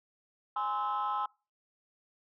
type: chord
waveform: sine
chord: Ab augmented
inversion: none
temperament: just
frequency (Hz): 830.6 / 1038.3 / 1297.8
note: Ab5 / C6 / E6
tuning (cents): 0 / -14 / -27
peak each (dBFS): -33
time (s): 0.56-1.26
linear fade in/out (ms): 5
effects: noise-tail reverb RT60 0.3 s tail -23 dB re dry + tanh soft clip ceiling -25 dBFS